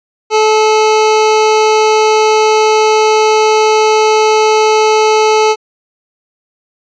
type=tone; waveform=25% pulse; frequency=433 Hz; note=A4; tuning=28 cents flat; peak=-3 dBFS; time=0.3-5.56 s; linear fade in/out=50 ms; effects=resampled to 16000 Hz